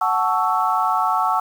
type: chord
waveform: sine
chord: F# minor seventh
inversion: none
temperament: equal with one note detuned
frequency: 740 / 880 / 1117.1 / 1318.5 Hz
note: F#5 / A5 / C#6 / E6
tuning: 0 / 0 / +13 / 0 cents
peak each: -22 dBFS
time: 0.01-1.4 s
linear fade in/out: 5 ms
effects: 7-bit